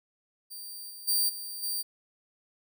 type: tone with level steps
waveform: 10% pulse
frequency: 4677 Hz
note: D8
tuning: 8 cents flat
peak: -33 / -36 / -17 / -30 / -23 dBFS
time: 0.5-1.83 s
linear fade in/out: 20 ms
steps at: 0.89 / 1.07 / 1.28 / 1.62 s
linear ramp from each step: 20 ms
effects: none